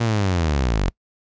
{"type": "linear sweep", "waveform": "sawtooth", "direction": "down", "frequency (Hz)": [119.4, 41.2], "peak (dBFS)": -14, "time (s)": [0, 0.9], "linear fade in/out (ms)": 10, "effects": ["noise-tail reverb RT60 0.1 s tail -26 dB re dry", "resampled to 16000 Hz"]}